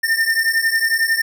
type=beating tone pair; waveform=square; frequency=1800 / 1811 Hz; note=A6 / A6; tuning=+39 / +49 cents; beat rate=11 Hz; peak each=-20 / -18 dBFS; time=0.03-1.22 s; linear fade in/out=10 ms; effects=none